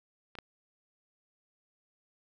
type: clicks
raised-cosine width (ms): 0.3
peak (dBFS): -30 / -23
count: 2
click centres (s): 0.353 / 0.387
effects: none